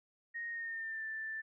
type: tone with pitch glide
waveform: sine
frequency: 1864.7 to 1768.2 Hz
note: A#6 to A6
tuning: 0 to +8 cents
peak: -38 dBFS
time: 0.34-1.42 s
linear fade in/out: 20 ms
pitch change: -92 cents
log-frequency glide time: 0.5-1.05 s
effects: none